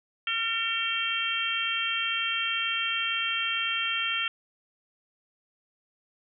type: harmonic tone with a mistuned harmonic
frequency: 453.5 Hz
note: A#4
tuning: 48 cents flat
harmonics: 3 / 4 / 5 / 6 / 7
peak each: -33 / -36 / -35 / -31 / -30 dBFS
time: 0.27-4.28 s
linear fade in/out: 2 ms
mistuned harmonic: 3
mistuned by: +18 cents
effects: none